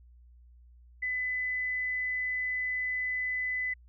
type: tone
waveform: sine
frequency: 2006 Hz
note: B6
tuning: 26 cents sharp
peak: -29 dBFS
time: 1.02-3.74 s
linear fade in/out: 10 ms
effects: added 60 Hz sine -53 dBFS peak until 3.88 s